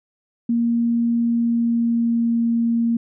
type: tone with pitch glide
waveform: sine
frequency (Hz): 234.2 to 232.3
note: A#3 to A#3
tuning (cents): +8 to -6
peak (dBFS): -16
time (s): 0.49-2.97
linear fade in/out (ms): 5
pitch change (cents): -14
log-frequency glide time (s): 1.2-2.44
effects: none